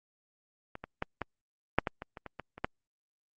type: clicks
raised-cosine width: 0.5 ms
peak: -25 / -25 / -16 / -18 / -7 / -15 / -24 / -28 / -26 / -23 / -29 / -14 dBFS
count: 12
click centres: 0.754 / 0.84 / 1.024 / 1.217 / 1.786 / 1.872 / 2.021 / 2.172 / 2.263 / 2.397 / 2.58 / 2.645 s
effects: Opus 48 kbps